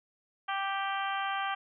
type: harmonic tone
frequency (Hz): 392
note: G4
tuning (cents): 0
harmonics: 2 / 3 / 4 / 5 / 6 / 7 / 8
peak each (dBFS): -34 / -35 / -37 / -43 / -44 / -45 / -42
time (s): 0.48-1.55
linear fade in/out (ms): 10
effects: none